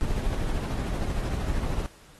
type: noise with tremolo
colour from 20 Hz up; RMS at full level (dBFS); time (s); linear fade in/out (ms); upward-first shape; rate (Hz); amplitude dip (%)
brown; -26; 0.01-1.86; 0; triangle; 13; 40
effects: pink hiss -54 dBFS RMS until 2.19 s + AAC 32 kbps